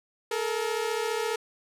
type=tone pair together; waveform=sawtooth; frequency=430.5 / 465.2 Hz; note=A4 / A#4; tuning=-38 / -4 cents; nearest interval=minor second; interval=134 cents; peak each=-26 dBFS; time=0.31-1.36 s; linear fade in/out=5 ms; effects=low-pass 12000 Hz 12 dB/octave